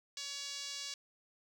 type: tone with band-pass filter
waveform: 5% pulse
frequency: 564 Hz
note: C#5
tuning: 30 cents sharp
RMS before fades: -43 dBFS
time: 0.17-0.94 s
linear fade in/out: 2 ms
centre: 4900 Hz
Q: 1.1
effects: none